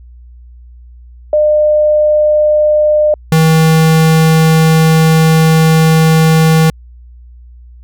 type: tone pair in turn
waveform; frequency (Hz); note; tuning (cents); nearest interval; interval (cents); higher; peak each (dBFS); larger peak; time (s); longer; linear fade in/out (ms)
sine / square; 604 / 159.98; D5 / D#3; +48 / +48; octave + major seventh; 2300; first; -6; neither; 1.33-3.14 / 3.32-6.7; second; 2
effects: added 60 Hz sine -33 dBFS peak until 7.83 s